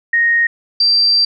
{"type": "tone pair in turn", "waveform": "sine", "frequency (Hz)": [1864.7, 4699], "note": ["A#6", "D8"], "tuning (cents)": [0, 0], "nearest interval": "octave + major third", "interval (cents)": 1600, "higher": "second", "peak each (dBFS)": [-10, -9], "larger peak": "second", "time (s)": [[0.13, 0.47], [0.8, 1.25]], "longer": "second", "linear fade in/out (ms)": 5, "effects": []}